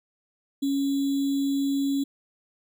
sine tone with sample-and-hold, 277.2 Hz, C#4, in tune, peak -22 dBFS, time 0.62-2.04 s, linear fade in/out 10 ms, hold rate 3675 Hz, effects none

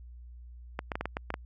clicks, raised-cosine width 0.5 ms, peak -17 dBFS, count 8, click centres 0.791 / 0.918 / 0.955 / 1.01 / 1.056 / 1.169 / 1.304 / 1.341 s, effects added 60 Hz sine -45 dBFS peak until 1.45 s

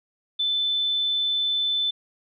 sine tone, 3520 Hz, A7, in tune, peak -21 dBFS, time 0.39-1.91 s, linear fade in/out 10 ms, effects none

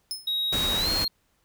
sawtooth tone with exponential decay, 5190 Hz, E8, 28 cents flat, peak -24 dBFS, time 0.11-0.34 s, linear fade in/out 0 ms, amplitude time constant 49 ms
triangle tone with pitch glide, 3800 to 4241 Hz, A#7 to C8, +33 to +23 cents, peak -23 dBFS, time 0.27-1.08 s, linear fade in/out 5 ms, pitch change +190 cents, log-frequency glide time 0.77-0.89 s
pink noise, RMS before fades -30 dBFS, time 0.52-1.05 s, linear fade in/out 10 ms
effects pink hiss -69 dBFS RMS until 1.44 s

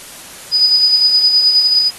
sine tone with tremolo, 4966 Hz, D#8, 4 cents flat, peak -6 dBFS, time 0.51-1.91 s, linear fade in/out 50 ms, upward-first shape sine, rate 9.6 Hz, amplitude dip 45%, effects white hiss -34 dBFS RMS until 1.98 s + AAC 32 kbps

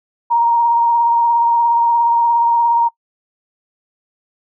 sine tone with vibrato, 937 Hz, A#5, 9 cents sharp, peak -10 dBFS, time 0.3-2.89 s, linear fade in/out 20 ms, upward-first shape sine, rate 17 Hz, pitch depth 19 cents each way, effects noise-tail reverb RT60 0.1 s tail -22 dB re dry

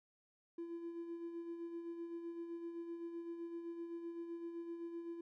triangle tone with tremolo, 338.1 Hz, E4, 44 cents sharp, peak -38 dBFS, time 0.58-5.21 s, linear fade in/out 5 ms, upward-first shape sine, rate 7.8 Hz, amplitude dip 55%, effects tanh soft clip ceiling -37 dBFS

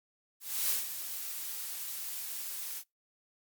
blue noise with ADSR envelope, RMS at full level -29 dBFS, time 0.4-2.84 s, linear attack 290 ms, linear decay 160 ms, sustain -10 dB, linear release 65 ms, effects noise-tail reverb RT60 0.2 s tail -26 dB re dry + Opus 48 kbps

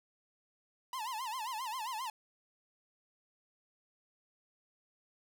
45% pulse tone with vibrato, 950 Hz, A#5, 33 cents sharp, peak -37 dBFS, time 0.93-2.1 s, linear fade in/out 2 ms, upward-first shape sine, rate 7.5 Hz, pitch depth 190 cents each way, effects none

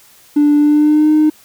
triangle tone with pitch glide, 293.7 to 306.9 Hz, D4 to D#4, 0 to -24 cents, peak -4 dBFS, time 0.36-1.3 s, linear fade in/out 10 ms, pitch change +76 cents, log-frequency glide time 0.57-1.11 s, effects tanh soft clip ceiling -4 dBFS + white hiss -46 dBFS RMS until 1.44 s

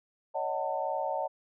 sine chord, D# half-diminished seventh, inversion third, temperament just, 560 / 622.3 / 746.7 / 896 Hz, C#5 / D#5 / F#5 / A5, +18 / 0 / +16 / +31 cents, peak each -35 / -35 / -35 / -34 dBFS, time 0.34-1.28 s, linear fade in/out 20 ms, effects none

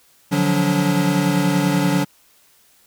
square tone cluster, 146.8 / 174 / 184.3 / 286.5 Hz, D3 / F3 / F#3 / D4, 0 / -6 / -7 / -43 cents, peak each -23 / -24 / -21 / -21 dBFS, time 0.31-2.05 s, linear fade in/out 20 ms, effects white hiss -55 dBFS RMS until 2.86 s

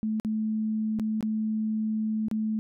sine tone with dropouts, 217.4 Hz, A3, 21 cents flat, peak -25 dBFS, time 0.03-2.59 s, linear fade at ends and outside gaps 0 ms, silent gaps 0.199-0.248 / 0.989-0.997 / 1.208-1.227 / 2.284-2.313 s, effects none

